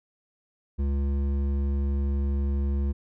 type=tone with hard clipping; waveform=sine; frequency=69.7 Hz; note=C#2; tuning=10 cents sharp; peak=-25 dBFS; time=0.78-2.93 s; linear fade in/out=20 ms; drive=10 dB; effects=none